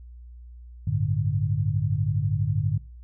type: chord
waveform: sine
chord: G suspended second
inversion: none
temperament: just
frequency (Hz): 98 / 110.25 / 147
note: G2 / A2 / D3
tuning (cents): 0 / +4 / +2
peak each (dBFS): -26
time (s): 0.87-2.78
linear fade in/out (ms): 5
effects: noise-tail reverb RT60 0.4 s tail -23 dB re dry + added 60 Hz sine -41 dBFS peak until 3.03 s